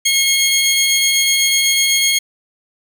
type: tone pair together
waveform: 20% pulse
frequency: 2170 / 3251 Hz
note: C#7 / G#7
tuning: -37 / -38 cents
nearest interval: perfect fifth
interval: 699 cents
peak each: -10 dBFS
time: 0.05-2.19 s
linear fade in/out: 10 ms
effects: none